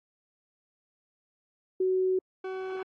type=tone pair in turn; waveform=sine / 40% pulse; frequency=373.4 / 377.1 Hz; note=F#4 / F#4; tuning=+16 / +33 cents; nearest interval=unison; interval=17 cents; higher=second; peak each=-23 / -32 dBFS; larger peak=first; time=1.8-2.19 / 2.44-2.83 s; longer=neither; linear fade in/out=5 ms; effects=low-pass 2000 Hz 12 dB/octave + AAC 32 kbps